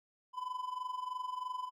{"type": "tone with amplitude modulation", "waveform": "triangle", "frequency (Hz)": 1006, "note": "B5", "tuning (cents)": 32, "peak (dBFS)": -32, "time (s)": [0.33, 1.71], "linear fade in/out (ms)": 50, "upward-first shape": "sine", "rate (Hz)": 23.1, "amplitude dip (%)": 75, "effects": []}